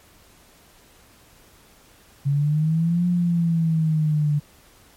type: exponential two-way sweep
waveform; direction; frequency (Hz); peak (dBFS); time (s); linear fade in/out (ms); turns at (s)
sine; up then down; 138.59 to 177.8 to 146.1; -17; 2.25-4.4; 20; 3.07
effects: pink hiss -53 dBFS RMS until 4.96 s + MP3 64 kbps